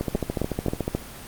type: two click trains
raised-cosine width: 2 ms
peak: -11 / -9 dBFS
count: 13 / 4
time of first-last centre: 0.01-0.88 / 0.15-0.95 s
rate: 13.8 / 3.75 Hz
effects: pink hiss -40 dBFS RMS until 1.27 s + Opus 24 kbps